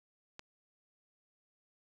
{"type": "click", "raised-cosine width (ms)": 0.2, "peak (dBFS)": -28, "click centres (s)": 0.394, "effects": []}